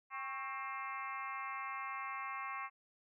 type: harmonic tone with a mistuned harmonic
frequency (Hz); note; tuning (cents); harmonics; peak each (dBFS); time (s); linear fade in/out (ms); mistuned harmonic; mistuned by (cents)
264.6; C4; +20; 3 / 4 / 5 / 6 / 7 / 8 / 9 / 10; -50 / -42 / -52 / -54 / -52 / -47 / -55 / -53; 0.1-2.7; 50; 4; +63
effects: none